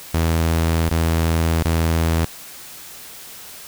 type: tone with dropouts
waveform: sawtooth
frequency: 82 Hz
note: E2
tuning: 9 cents flat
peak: -12 dBFS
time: 0.14-2.25 s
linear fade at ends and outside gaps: 5 ms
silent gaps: 0.892-0.911 / 1.629-1.649 s
effects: white hiss -38 dBFS RMS until 3.67 s